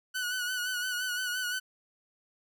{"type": "tone with vibrato", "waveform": "sawtooth", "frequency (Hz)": 1481, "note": "F#6", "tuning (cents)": 1, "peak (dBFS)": -27, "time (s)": [0.14, 1.6], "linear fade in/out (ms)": 20, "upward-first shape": "sine", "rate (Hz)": 5.8, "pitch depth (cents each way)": 45, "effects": []}